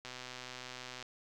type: click train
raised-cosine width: 0.2 ms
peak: -27 dBFS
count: 124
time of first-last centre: 0.05-1.026 s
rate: 126 Hz
effects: none